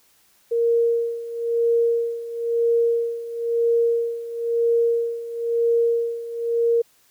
sine tone with tremolo, 466.2 Hz, A#4, in tune, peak -15 dBFS, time 0.51-6.82 s, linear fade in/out 10 ms, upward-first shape sine, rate 1 Hz, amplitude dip 80%, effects white hiss -59 dBFS RMS until 7.1 s

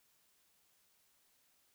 silence, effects white hiss -73 dBFS RMS until 1.74 s

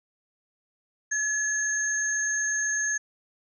sine tone pair together, 1702 / 6426 Hz, G#6 / G8, +42 / +42 cents, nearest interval octave + major seventh, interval 2300 cents, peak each -27 dBFS, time 1.11-2.98 s, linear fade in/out 10 ms, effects none

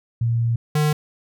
sine / square tone pair in turn, 116.54 / 150.96 Hz, A#2 / D3, 0 / +48 cents, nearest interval major third, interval 448 cents, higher second, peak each -17 dBFS, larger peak neither, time 0.21-0.56 / 0.75-0.93 s, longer first, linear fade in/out 5 ms, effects none

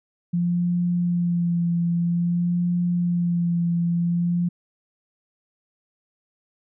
sine tone with vibrato, 173.2 Hz, F3, 14 cents flat, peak -19 dBFS, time 0.33-4.49 s, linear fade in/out 10 ms, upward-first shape sine, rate 0.51 Hz, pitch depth 23 cents each way, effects none

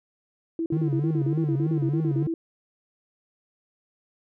sine tone bursts, 329.6 Hz, E4, in tune, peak -24 dBFS, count 16, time 0.59-2.34 s, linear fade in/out 2 ms, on 70 ms, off 42 ms
triangle tone with vibrato, 146.83 Hz, D3, in tune, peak -21 dBFS, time 0.72-2.27 s, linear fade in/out 5 ms, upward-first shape triangle, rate 3.3 Hz, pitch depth 160 cents each way
effects none

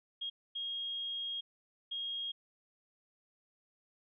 sine tone bursts at uneven times, 3260 Hz, G#7, 33 cents flat, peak -36 dBFS, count 3, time 0.21-0.3 / 0.55-1.41 / 1.91-2.32 s, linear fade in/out 10 ms, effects none

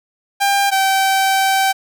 sawtooth tone pair in turn, 797 / 773.4 Hz, G5 / G5, +28 / -24 cents, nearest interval minor second, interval 52 cents, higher first, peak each -9 dBFS, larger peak neither, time 0.4-0.71 / 0.71-1.73 s, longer second, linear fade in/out 20 ms, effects none

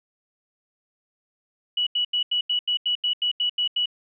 sine tone bursts, 2939 Hz, F#7, 12 cents flat, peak -20 dBFS, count 12, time 1.77-3.858 s, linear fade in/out 5 ms, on 97 ms, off 84 ms, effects none

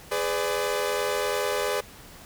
sawtooth chord, G# diminished, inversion none, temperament equal with one note detuned, 415.3 / 504.6 / 587.3 Hz, G#4 / B4 / D5, 0 / +37 / 0 cents, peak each -25 / -25 / -26 dBFS, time 0.11-1.81 s, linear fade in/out 10 ms, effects pink hiss -47 dBFS RMS until 2.25 s

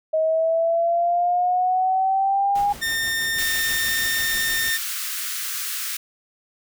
sine exponential sweep, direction up, 630 to 818 Hz, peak -17 dBFS, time 0.13-2.73 s, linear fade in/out 10 ms
pink noise with tremolo, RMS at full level -37 dBFS, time 2.55-4.7 s, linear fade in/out 5 ms, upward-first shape triangle, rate 6.2 Hz, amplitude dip 55%
sawtooth tone, 1816 Hz, A#6, 46 cents flat, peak -18 dBFS, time 2.81-4.78 s, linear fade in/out 20 ms
white high-pass noise, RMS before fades -28 dBFS, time 3.38-5.97 s, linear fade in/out 5 ms, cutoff 1200 Hz, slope 48 dB/octave
effects none

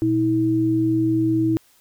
sine tone pair together, 120.65 / 322.1 Hz, B2 / E4, -40 / -40 cents, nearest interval octave + perfect fourth, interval 1700 cents, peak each -24 / -17 dBFS, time 0.02-1.57 s, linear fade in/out 0 ms, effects white hiss -57 dBFS RMS until 1.8 s

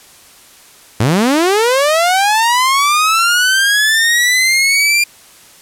sawtooth linear sweep, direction up, 98 to 2400 Hz, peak -6 dBFS, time 1-5.04 s, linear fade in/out 5 ms, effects white hiss -42 dBFS RMS until 5.61 s + low-pass 12000 Hz 12 dB/octave

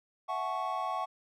triangle chord, F# minor seventh, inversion third, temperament equal with one note detuned, 659.3 / 740 / 861.4 / 1108.7 Hz, E5 / F#5 / A5 / C#6, 0 / 0 / -37 / 0 cents, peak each -38 / -34 / -37 / -33 dBFS, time 0.28-1.06 s, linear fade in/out 20 ms, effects none

